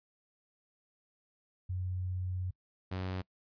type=tone pair in turn; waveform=sine / sawtooth; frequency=91.6 / 93.04 Hz; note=F#2 / F#2; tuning=-17 / +10 cents; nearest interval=unison; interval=27 cents; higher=second; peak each=-33 / -31 dBFS; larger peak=second; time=1.69-2.51 / 2.91-3.22 s; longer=first; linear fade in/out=10 ms; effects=noise-tail reverb RT60 0.1 s tail -24 dB re dry + resampled to 11025 Hz